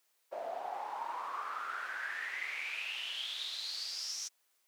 pink noise with band-pass filter sweep, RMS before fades -40 dBFS, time 0.31-4.29 s, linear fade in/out 20 ms, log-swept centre 610 to 6000 Hz, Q 8.2, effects white hiss -75 dBFS RMS until 4.67 s + high-pass 400 Hz 12 dB/octave

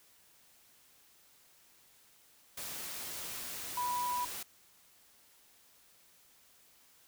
sine tone in noise, 983 Hz, B5, 8 cents flat, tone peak -32 dBFS, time 3.77-4.25 s, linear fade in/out 5 ms, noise white, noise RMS -42 dBFS, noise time 2.57-4.43 s, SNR +7 dB, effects white hiss -64 dBFS RMS until 7.07 s

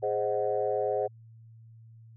sine chord, Ab dominant seventh, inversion none, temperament equal, 415.3 / 523.3 / 622.3 / 740 Hz, Ab4 / C5 / Eb5 / Gb5, 0 / 0 / 0 / 0 cents, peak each -30 / -30 / -32 / -33 dBFS, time 0.02-1.08 s, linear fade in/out 20 ms, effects tanh soft clip ceiling -15 dBFS + added 113 Hz sine -49 dBFS peak until 2.16 s

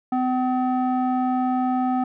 square tone with low-pass filter, 254.2 Hz, C4, 50 cents flat, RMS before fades -22 dBFS, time 0.12-2.04 s, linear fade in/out 5 ms, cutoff 960 Hz, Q 6.7, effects none

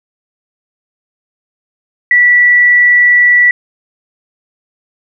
sine tone, 1955 Hz, B6, 18 cents flat, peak -4 dBFS, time 2.11-3.51 s, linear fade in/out 2 ms, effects none

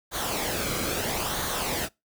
pink noise with flanger, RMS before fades -29 dBFS, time 0.11-1.89 s, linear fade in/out 50 ms, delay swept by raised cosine 0.38 to 1.12 ms, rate 0.76 Hz, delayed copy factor -0.55, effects noise-tail reverb RT60 0.2 s tail -23 dB re dry

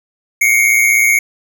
square tone pair together, 2144 / 2260 Hz, C7 / C#7, +42 / +33 cents, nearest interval minor second, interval 91 cents, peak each -12 / -13 dBFS, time 0.41-1.19 s, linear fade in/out 5 ms, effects none

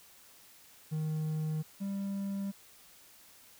triangle tone pair in turn, 155.6 / 197.52 Hz, D#3 / G3, 0 / +13 cents, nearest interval major third, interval 413 cents, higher second, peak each -29 / -31 dBFS, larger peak first, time 0.91-1.63 / 1.8-2.52 s, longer neither, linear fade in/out 20 ms, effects white hiss -58 dBFS RMS until 3.59 s

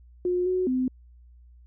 sine tone with pitch steps, 358.8 / 368.2 / 256.1 Hz, F4 / F#4 / C4, +47 / -8 / -37 cents, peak -22 dBFS, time 0.25-0.88 s, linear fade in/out 2 ms, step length 210 ms, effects added 60 Hz sine -49 dBFS peak until 1.66 s

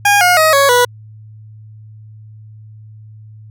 20% pulse tone with pitch steps, 814 / 716.9 / 631.3 / 556 / 489.6 Hz, G#5 / F5 / D#5 / C#5 / B4, -35 / +45 / +25 / +5 / -15 cents, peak -3 dBFS, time 0.05-0.85 s, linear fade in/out 5 ms, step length 160 ms, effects added 108 Hz sine -34 dBFS peak until 3.5 s

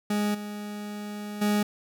40% pulse tone with level steps, 207.7 Hz, G#3, in tune, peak -23 / -33 / -21 dBFS, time 0.1-1.63 s, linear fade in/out 5 ms, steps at 0.34 / 1.41 s, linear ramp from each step 10 ms, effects none

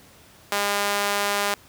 sawtooth tone with high-pass filter, 202.9 Hz, G#3, 40 cents flat, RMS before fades -24 dBFS, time 0.52-1.54 s, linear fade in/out 2 ms, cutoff 740 Hz, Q 0.76, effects pink hiss -51 dBFS RMS until 1.68 s + high-pass 60 Hz 12 dB/octave

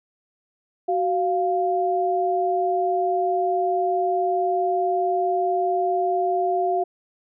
sine tone pair together, 373.9 / 698.5 Hz, F#4 / F5, +18 / 0 cents, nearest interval major seventh, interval 1082 cents, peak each -23 / -21 dBFS, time 0.88-6.84 s, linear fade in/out 10 ms, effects none

